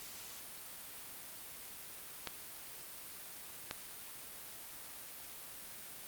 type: clicks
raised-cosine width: 0.2 ms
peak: -20 dBFS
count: 2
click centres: 2.273 / 3.711 s
effects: white hiss -49 dBFS RMS until 6.07 s + Opus 48 kbps